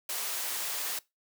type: high-pass noise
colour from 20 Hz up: white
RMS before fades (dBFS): -34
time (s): 0.09-0.99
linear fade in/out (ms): 5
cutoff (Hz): 460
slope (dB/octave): 12
effects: noise-tail reverb RT60 0.2 s tail -21 dB re dry

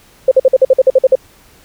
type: tone bursts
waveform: sine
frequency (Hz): 523.3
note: C5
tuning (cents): 0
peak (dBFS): -3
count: 11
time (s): 0.28-1.154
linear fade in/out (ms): 5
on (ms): 34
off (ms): 50
effects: pink hiss -46 dBFS RMS until 1.64 s

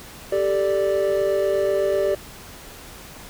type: chord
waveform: triangle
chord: G suspended second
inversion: none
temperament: equal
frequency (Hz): 392 / 440 / 587.3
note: G4 / A4 / D5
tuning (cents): 0 / 0 / 0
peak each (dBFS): -20 / -25 / -19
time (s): 0.32-2.15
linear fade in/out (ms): 5
effects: pink hiss -41 dBFS RMS until 3.29 s

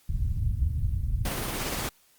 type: low-pass noise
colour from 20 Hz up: white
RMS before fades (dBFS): -27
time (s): 0.09-1.29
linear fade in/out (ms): 5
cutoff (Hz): 100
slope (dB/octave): 24
type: noise with tremolo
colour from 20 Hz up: pink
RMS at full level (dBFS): -30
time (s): 1.25-1.89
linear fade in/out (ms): 2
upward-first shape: sine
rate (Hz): 17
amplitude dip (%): 25
effects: white hiss -62 dBFS RMS until 2.18 s + Opus 48 kbps

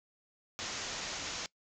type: low-pass noise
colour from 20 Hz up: white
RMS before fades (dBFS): -40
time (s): 0.59-1.46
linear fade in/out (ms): 0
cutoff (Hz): 7100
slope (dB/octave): 96
effects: noise-tail reverb RT60 0.1 s tail -21 dB re dry

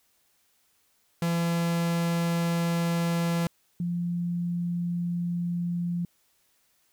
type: tone pair in turn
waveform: 45% pulse / sine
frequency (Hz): 169.2 / 173.56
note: E3 / F3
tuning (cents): +45 / -10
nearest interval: unison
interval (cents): 45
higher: second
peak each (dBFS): -24 / -26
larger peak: first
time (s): 1.22-3.47 / 3.8-6.05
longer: neither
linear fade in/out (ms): 2
effects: white hiss -68 dBFS RMS until 6.92 s

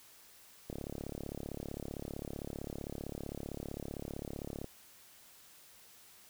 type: click train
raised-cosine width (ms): 2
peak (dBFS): -27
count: 141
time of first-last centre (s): 0.7-4.644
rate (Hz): 35.5
effects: white hiss -59 dBFS RMS until 6.29 s

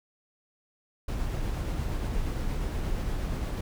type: noise with tremolo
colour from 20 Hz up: brown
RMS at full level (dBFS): -29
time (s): 1.08-3.61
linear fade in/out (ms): 5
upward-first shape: triangle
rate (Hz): 8.5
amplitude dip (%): 25
effects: none

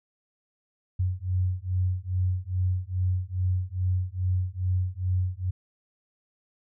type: beating tone pair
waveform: sine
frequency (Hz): 90.7 / 93.1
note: F#2 / F#2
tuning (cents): -34 / +11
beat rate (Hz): 2.4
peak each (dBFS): -27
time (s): 0.99-5.51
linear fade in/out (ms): 10
effects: none

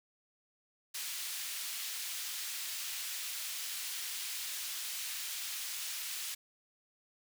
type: high-pass noise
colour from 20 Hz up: pink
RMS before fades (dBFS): -40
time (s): 0.94-6.35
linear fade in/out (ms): 10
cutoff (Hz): 2800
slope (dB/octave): 12
effects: none

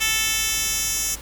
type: tone with high-pass filter sweep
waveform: 10% pulse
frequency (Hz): 440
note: A4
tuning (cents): 0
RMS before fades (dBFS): -23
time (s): 0-1.16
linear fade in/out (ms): 20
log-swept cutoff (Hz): 3000 to 6000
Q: 1.2
effects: added 53 Hz sine -38 dBFS peak until 1.21 s + pink hiss -40 dBFS RMS until 1.21 s

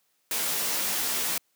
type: noise with comb filter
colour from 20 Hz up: white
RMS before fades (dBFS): -28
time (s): 0.31-1.38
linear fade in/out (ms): 2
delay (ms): 14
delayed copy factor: -0.85
effects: white hiss -71 dBFS RMS until 1.55 s + high-pass 150 Hz 12 dB/octave

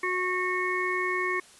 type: harmonic tone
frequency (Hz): 366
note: F#4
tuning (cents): -19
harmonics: 1 / 3 / 5 / 6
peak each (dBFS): -31 / -31 / -31 / -31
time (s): 0.03-1.4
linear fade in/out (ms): 5
effects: white hiss -53 dBFS RMS until 1.59 s + resampled to 24000 Hz

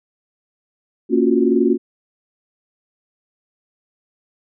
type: chord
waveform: sine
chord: Gb major seventh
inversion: first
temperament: equal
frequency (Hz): 233.1 / 277.2 / 349.2 / 370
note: Bb3 / Db4 / F4 / Gb4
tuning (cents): 0 / 0 / 0 / 0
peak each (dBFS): -18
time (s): 1.09-1.78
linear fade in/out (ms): 50
effects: none

